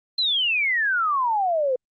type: exponential sweep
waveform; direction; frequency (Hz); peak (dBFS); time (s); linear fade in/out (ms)
sine; down; 4169 to 493.9; -19; 0.18-1.76; 5
effects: Opus 32 kbps